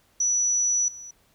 sine tone with level steps, 5910 Hz, F#8, 3 cents flat, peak -20 / -38 dBFS, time 0.2-1.11 s, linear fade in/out 5 ms, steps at 0.88 s, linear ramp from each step 2 ms, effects pink hiss -63 dBFS RMS until 1.34 s

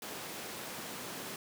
pink high-pass noise, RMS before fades -43 dBFS, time 0.02-1.36 s, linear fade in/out 2 ms, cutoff 210 Hz, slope 12 dB/octave, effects none

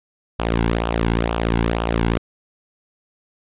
sawtooth tone with flanger, 57 Hz, A#1, 38 cents flat, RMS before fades -20 dBFS, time 0.39-2.18 s, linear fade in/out 5 ms, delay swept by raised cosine 0.47 to 1.67 ms, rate 2.1 Hz, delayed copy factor -0.65, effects resampled to 8000 Hz

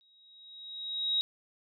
sine tone with exponential growth, 3806 Hz, A#7, 35 cents sharp, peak -24 dBFS, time 0.01-1.21 s, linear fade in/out 0 ms, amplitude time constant 260 ms, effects none

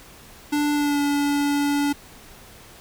square tone with pitch glide, 293.7 to 287 Hz, D4 to D4, 0 to -40 cents, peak -20 dBFS, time 0.52-1.93 s, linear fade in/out 10 ms, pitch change -40 cents, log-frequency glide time 0.73-0.99 s, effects pink hiss -46 dBFS RMS until 2.8 s

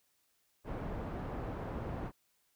pink low-pass noise, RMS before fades -40 dBFS, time 0.64-2.12 s, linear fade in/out 50 ms, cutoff 1000 Hz, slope 12 dB/octave, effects white hiss -75 dBFS RMS until 2.55 s

